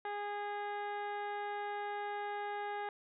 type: harmonic tone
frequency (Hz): 410.9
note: G#4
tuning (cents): -18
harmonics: 1 / 2 / 3 / 4 / 5 / 6 / 7 / 8 / 9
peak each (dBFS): -43 / -39 / -50 / -47 / -51 / -61 / -61 / -63 / -62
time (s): 0.05-2.89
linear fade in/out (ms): 2
effects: none